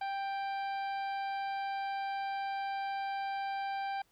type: harmonic tone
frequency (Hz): 787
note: G5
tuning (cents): +7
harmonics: 1 / 2 / 3 / 4 / 5 / 6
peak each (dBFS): -34 / -44 / -48 / -54 / -56 / -56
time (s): 0.01-4.02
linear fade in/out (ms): 5
effects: pink hiss -71 dBFS RMS until 4.11 s